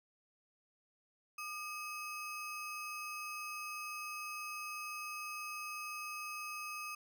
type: ring-modulated tone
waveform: square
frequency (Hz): 1886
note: A#6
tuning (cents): +20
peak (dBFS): -39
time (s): 1.38-6.95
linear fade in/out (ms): 5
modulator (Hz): 675
effects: none